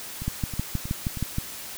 two click trains, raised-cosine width 5 ms, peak -21 / -13 dBFS, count 4 / 8, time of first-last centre 0.22-1.172 / 0.28-1.384 s, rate 3.15 / 6.34 Hz, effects white hiss -38 dBFS RMS until 1.77 s

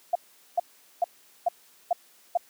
sine tone bursts, 698.5 Hz, F5, in tune, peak -19 dBFS, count 6, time 0.13-2.374 s, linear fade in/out 5 ms, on 24 ms, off 420 ms, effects white hiss -58 dBFS RMS until 2.49 s + high-pass 200 Hz 12 dB/octave

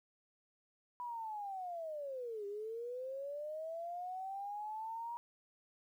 sine linear two-way sweep, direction down then up, 987.8 to 398.3 to 953 Hz, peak -40 dBFS, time 1-5.17 s, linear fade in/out 0 ms, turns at 2.46 s, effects 12-bit

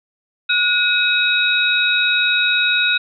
sine tone cluster, 1452 / 2542 / 3802 Hz, F#6 / D#7 / A#7, -33 / +36 / +33 cents, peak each -18 dBFS, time 0.49-2.98 s, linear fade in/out 10 ms, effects none

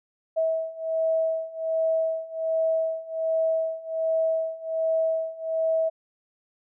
sine beating tone pair, 646 / 647.3 Hz, E5 / E5, -35 / -32 cents, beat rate 1.3 Hz, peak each -27 / -25 dBFS, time 0.36-5.9 s, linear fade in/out 20 ms, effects none

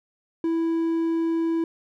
triangle tone, 329.6 Hz, E4, in tune, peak -19 dBFS, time 0.44-1.64 s, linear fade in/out 2 ms, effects none

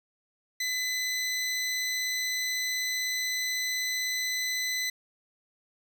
20% pulse tone, 2011 Hz, B6, 31 cents sharp, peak -23 dBFS, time 0.6-4.9 s, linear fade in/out 5 ms, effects none

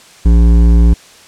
triangle tone with hard clipping, 57.5 Hz, A#1, 23 cents flat, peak -6 dBFS, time 0.25-0.94 s, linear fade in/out 10 ms, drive 15 dB, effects white hiss -40 dBFS RMS until 1.27 s + low-pass 8000 Hz 12 dB/octave

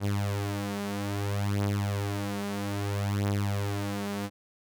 sawtooth beating tone pair, 100.8 / 101.41 Hz, G2 / G#2, +49 / -41 cents, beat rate 0.61 Hz, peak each -26 / -28 dBFS, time 0-4.3 s, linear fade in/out 50 ms, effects none

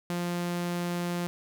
sawtooth tone, 174.7 Hz, F3, 1 cent sharp, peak -25 dBFS, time 0.1-1.27 s, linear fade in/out 0 ms, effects none

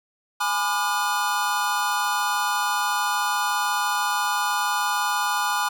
square chord, G# diminished seventh, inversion none, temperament just, 830.6 / 996.7 / 1196.1 / 1435.3 Hz, G#5 / B5 / D6 / F6, 0 / +16 / +31 / +47 cents, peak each -28 dBFS, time 0.4-5.69 s, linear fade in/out 10 ms, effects none

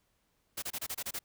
white noise bursts, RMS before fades -37 dBFS, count 8, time 0.57-1.191 s, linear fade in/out 10 ms, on 54 ms, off 27 ms, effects pink hiss -75 dBFS RMS until 1.24 s

